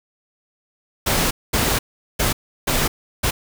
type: noise bursts at uneven times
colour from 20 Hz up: pink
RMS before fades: -19 dBFS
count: 5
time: 1.06-1.31 / 1.53-1.79 / 2.19-2.33 / 2.67-2.88 / 3.23-3.31 s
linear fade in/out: 10 ms
effects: none